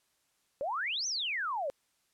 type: exponential two-way sweep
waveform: sine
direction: up then down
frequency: 523.3 to 6320 to 523.3 Hz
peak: -31 dBFS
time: 0.61-1.7 s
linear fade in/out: 0 ms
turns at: 1.07 s
effects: white hiss -74 dBFS RMS until 2.13 s + low-pass 11000 Hz 12 dB/octave